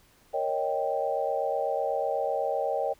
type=chord; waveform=sine; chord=Eb dominant seventh; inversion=second; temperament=equal; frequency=466.2 / 554.4 / 622.3 / 784 Hz; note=Bb4 / Db5 / Eb5 / G5; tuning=0 / 0 / 0 / 0 cents; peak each=-33 / -30 / -31 / -31 dBFS; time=0.33-2.94 s; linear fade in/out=20 ms; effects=pink hiss -61 dBFS RMS until 2.99 s